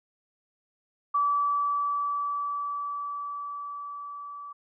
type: tone with level ramp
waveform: sine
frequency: 1153 Hz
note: D6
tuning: 32 cents flat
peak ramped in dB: -21 to -38 dBFS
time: 1.14-4.53 s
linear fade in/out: 10 ms
effects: none